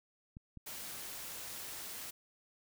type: clicks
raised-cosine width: 5 ms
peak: -36 dBFS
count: 2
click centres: 0.369 / 0.573 s
type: noise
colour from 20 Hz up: white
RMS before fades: -45 dBFS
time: 0.66-2.11 s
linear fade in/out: 10 ms
effects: none